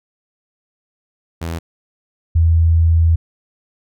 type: tone pair in turn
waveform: sawtooth / sine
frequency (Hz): 83 / 82.38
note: E2 / E2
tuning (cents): +12 / -1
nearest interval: unison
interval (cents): 13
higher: first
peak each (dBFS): -18 / -9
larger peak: second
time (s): 1.41-1.59 / 2.35-3.16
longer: second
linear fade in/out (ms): 10
effects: none